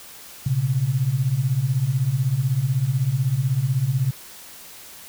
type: beating tone pair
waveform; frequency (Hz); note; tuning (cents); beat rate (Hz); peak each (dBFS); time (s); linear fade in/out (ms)
sine; 119.7 / 135.7; A#2 / C#3; +46 / -36; 16; -23 / -20; 0.46-4.11; 5
effects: white hiss -42 dBFS RMS until 5.08 s